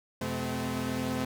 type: tone cluster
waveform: sawtooth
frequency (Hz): 88.4 / 127.9 / 215.5 / 256.3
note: F2 / C3 / A3 / C4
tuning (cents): +22 / -39 / -36 / -36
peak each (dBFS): -37 / -33 / -31 / -30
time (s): 0.21-1.25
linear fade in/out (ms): 5
effects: none